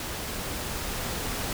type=noise with level ramp; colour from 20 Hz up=pink; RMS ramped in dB=-34 to -31 dBFS; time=0-1.53 s; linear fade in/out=2 ms; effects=none